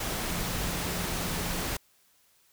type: tone in noise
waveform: sine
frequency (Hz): 174.61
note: F3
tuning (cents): 0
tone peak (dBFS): -39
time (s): 0.3-1.63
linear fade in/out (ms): 5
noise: pink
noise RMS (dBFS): -32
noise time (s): 0-1.77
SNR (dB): -10
effects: white hiss -65 dBFS RMS until 2.52 s